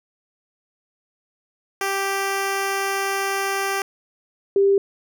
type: tone pair in turn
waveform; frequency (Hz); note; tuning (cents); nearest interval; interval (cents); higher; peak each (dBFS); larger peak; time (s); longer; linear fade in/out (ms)
10% pulse / sine; 392 / 395.6; G4 / G4; 0 / +16; unison; 16; second; -13; neither; 1.81-3.82 / 4.56-4.78; first; 2
effects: none